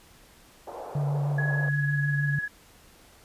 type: band-pass noise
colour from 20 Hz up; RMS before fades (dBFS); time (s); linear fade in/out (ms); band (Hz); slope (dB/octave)
white; -39; 0.67-1.69; 5; 430 to 790; 24
type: tone with vibrato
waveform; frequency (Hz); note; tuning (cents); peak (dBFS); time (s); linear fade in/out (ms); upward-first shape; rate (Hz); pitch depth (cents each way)
sine; 143.5; D3; -40; -24; 0.95-2.39; 5; sine; 6.4; 18
type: tone with tremolo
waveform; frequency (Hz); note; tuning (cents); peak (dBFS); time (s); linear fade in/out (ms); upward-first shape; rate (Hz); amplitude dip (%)
sine; 1677; G#6; +16; -26; 1.38-2.48; 5; sine; 20; 55
effects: pink hiss -55 dBFS RMS until 3.24 s + resampled to 32000 Hz